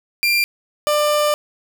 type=tone pair in turn; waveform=30% pulse; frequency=2380 / 595 Hz; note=D7 / D5; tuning=+22 / +22 cents; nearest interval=2 octaves; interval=2400 cents; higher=first; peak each=-12 dBFS; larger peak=neither; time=0.23-0.44 / 0.87-1.34 s; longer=second; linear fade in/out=0 ms; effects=none